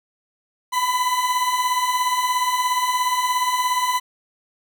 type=beating tone pair; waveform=40% pulse; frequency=987.8 / 1004.8 Hz; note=B5 / B5; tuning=0 / +30 cents; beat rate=17 Hz; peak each=-24 / -19 dBFS; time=0.72-4 s; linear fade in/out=20 ms; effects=9-bit